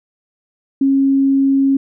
sine tone, 272.5 Hz, C#4, 29 cents flat, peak -10 dBFS, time 0.81-1.77 s, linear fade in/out 5 ms, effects none

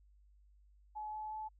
sine tone with pitch steps, 853 / 858.9 / 864.9 Hz, G#5 / A5 / A5, +46 / -42 / -30 cents, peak -40 dBFS, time 0.95-1.49 s, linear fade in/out 20 ms, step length 180 ms, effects added 50 Hz sine -62 dBFS peak until 1.59 s

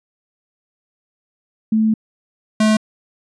sine / square tone pair in turn, 219.1 / 216.1 Hz, A3 / A3, -7 / -31 cents, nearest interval unison, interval 24 cents, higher first, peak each -12 dBFS, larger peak neither, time 1.72-1.94 / 2.6-2.77 s, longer first, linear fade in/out 5 ms, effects resampled to 22050 Hz

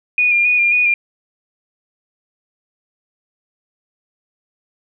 sine tone with vibrato, 2433 Hz, D#7, 39 cents flat, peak -11 dBFS, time 0.18-0.94 s, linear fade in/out 2 ms, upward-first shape square, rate 3.7 Hz, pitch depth 23 cents each way, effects none

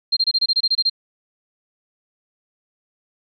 sine tone bursts, 4186 Hz, C8, in tune, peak -14 dBFS, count 11, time 0.12-0.898 s, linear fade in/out 10 ms, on 48 ms, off 25 ms, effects none

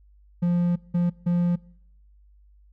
triangle tone bursts at uneven times, 174.61 Hz, F3, in tune, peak -17 dBFS, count 3, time 0.42-0.76 / 0.94-1.1 / 1.26-1.56 s, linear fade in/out 10 ms, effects noise-tail reverb RT60 0.7 s tail -24 dB re dry + added 50 Hz sine -52 dBFS peak until 2.72 s

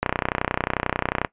click train, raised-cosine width 0.5 ms, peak -5 dBFS, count 39, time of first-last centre 0.03-1.248 s, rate 31.2 Hz, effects noise-tail reverb RT60 0.1 s tail -19 dB re dry + resampled to 8000 Hz

